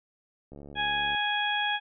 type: click train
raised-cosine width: 2 ms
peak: -32 dBFS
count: 46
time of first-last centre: 0.52-1.148 s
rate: 71.7 Hz
type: harmonic tone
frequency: 830.6 Hz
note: G#5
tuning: in tune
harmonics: 1 / 2 / 3 / 4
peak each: -30 / -30 / -34 / -31 dBFS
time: 0.75-1.8 s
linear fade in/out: 50 ms
effects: none